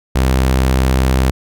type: tone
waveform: sawtooth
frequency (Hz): 65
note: C2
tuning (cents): -11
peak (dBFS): -7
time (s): 0.15-1.31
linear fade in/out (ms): 10
effects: none